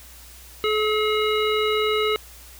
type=harmonic tone with a mistuned harmonic; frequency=428.4 Hz; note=A4; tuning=46 cents flat; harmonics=1 / 3 / 5 / 7 / 9; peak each=-21 / -26 / -28 / -29 / -31 dBFS; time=0.64-2.16 s; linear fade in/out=0 ms; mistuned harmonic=7; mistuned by=-65 cents; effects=added 60 Hz sine -46 dBFS peak until 2.59 s + white hiss -46 dBFS RMS until 2.59 s